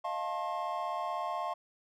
triangle chord, F dominant seventh, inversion third, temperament equal with one note detuned, 622.3 / 698.5 / 880 / 1072.2 Hz, Eb5 / F5 / A5 / C6, 0 / 0 / 0 / +42 cents, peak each -39 / -35 / -38 / -35 dBFS, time 0.04-1.54 s, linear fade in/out 10 ms, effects none

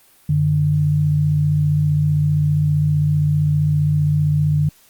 sine tone pair together, 94.1 / 149.37 Hz, F#2 / D3, +30 / +30 cents, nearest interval minor sixth, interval 800 cents, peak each -22 / -14 dBFS, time 0.29-4.69 s, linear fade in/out 5 ms, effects white hiss -52 dBFS RMS until 4.89 s + Opus 32 kbps

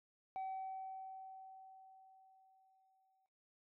sine tone with exponential decay, 763 Hz, G5, 47 cents flat, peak -37 dBFS, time 0.36-3.26 s, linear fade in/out 0 ms, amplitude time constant 630 ms, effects noise-tail reverb RT60 0.5 s tail -17 dB re dry + tanh soft clip ceiling -39 dBFS

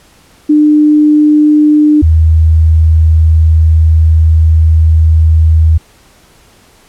sine tone pair in turn, 300.6 / 79.87 Hz, D4 / D#2, +40 / +46 cents, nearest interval octave + major seventh, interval 2294 cents, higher first, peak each -3 dBFS, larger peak neither, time 0.49-2.02 / 2.02-5.78 s, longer second, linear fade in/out 10 ms, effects pink hiss -44 dBFS RMS until 6.88 s + low-pass 12000 Hz 12 dB/octave

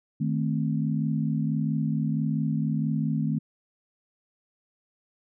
sine chord, A diminished, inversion second, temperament equal, 155.56 / 220 / 261.6 Hz, Eb3 / A3 / C4, 0 / 0 / 0 cents, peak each -26 / -28 / -31 dBFS, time 0.2-3.39 s, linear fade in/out 10 ms, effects none

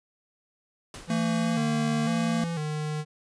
pink noise with exponential decay, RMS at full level -38 dBFS, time 0.94-1.37 s, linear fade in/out 2 ms, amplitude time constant 93 ms
square tone with vibrato, 160 Hz, D#3, 49 cents sharp, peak -29 dBFS, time 1.07-3.05 s, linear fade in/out 50 ms, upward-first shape square, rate 1 Hz, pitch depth 86 cents each way
square tone with pitch glide, 225.7 to 229.1 Hz, A3 to A#3, +44 to -30 cents, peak -26 dBFS, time 1.1-2.44 s, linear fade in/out 2 ms, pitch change +26 cents, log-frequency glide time 1.4-1.56 s
effects resampled to 22050 Hz

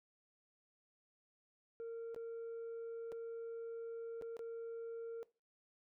sine tone with dropouts, 460 Hz, A#4, 23 cents flat, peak -40 dBFS, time 1.8-5.23 s, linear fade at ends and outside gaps 0 ms, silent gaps 2.146-2.162 / 3.119-3.124 / 4.213-4.222 / 4.368-4.392 s, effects noise-tail reverb RT60 0.3 s tail -21 dB re dry + tanh soft clip ceiling -42 dBFS

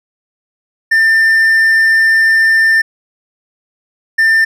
triangle tone bursts at uneven times, 1793 Hz, A6, 32 cents sharp, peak -5 dBFS, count 2, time 0.91-2.82 / 4.18-4.45 s, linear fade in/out 10 ms, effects none

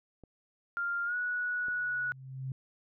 clicks, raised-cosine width 2 ms, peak -37 dBFS, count 2, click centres 0.237 / 1.684 s
sine tone with pitch glide, 1396.9 to 1467.2 Hz, F6 to F#6, 0 to -15 cents, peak -30 dBFS, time 0.77-2.12 s, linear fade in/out 0 ms, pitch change +85 cents, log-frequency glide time 1.05-1.15 s
sine tone with exponential growth, 132.1 Hz, C3, 17 cents sharp, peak -32 dBFS, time 1.6-2.52 s, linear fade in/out 2 ms, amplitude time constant 200 ms
effects none

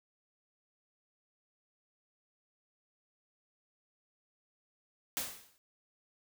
white noise with exponential decay, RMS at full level -33 dBFS, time 5.17-5.58 s, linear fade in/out 0 ms, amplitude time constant 87 ms, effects none

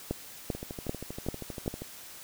two click trains, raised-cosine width 2 ms, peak -24 / -16 dBFS, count 17 / 5, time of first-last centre 0.55-1.82 / 0.11-1.679 s, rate 12.6 / 2.55 Hz, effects white hiss -47 dBFS RMS until 2.23 s

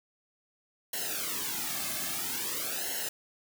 white noise with flanger, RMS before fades -34 dBFS, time 0.93-3.09 s, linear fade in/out 5 ms, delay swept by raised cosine 0.83 to 2.13 ms, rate 0.5 Hz, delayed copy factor -0.9, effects none

